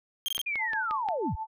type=tone bursts; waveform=40% pulse; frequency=3199 Hz; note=G7; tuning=34 cents sharp; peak=-27 dBFS; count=4; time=0.26-0.415 s; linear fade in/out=0 ms; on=23 ms; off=21 ms
type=click train; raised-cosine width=0.3 ms; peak=-22 dBFS; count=5; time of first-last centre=0.38-1.087 s; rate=5.66 Hz
type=linear sweep; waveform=sine; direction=down; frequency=2469 to 34.65 Hz; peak=-28 dBFS; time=0.46-1.36 s; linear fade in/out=10 ms
type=tone with tremolo; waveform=sine; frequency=880 Hz; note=A5; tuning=in tune; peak=-29 dBFS; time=0.58-1.47 s; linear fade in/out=50 ms; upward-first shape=triangle; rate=6.2 Hz; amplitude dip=95%
effects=none